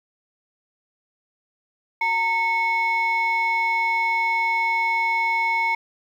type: tone pair together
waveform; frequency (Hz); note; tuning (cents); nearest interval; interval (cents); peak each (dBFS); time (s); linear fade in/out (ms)
sine; 916.5 / 2200; A#5 / C#7; -30 / -14; octave + minor third; 1516; -20; 2.01-5.75; 5
effects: tanh soft clip ceiling -15 dBFS + 9-bit